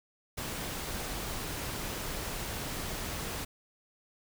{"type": "noise", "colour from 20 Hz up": "pink", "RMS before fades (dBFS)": -37, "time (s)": [0.37, 3.45], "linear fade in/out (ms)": 10, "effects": []}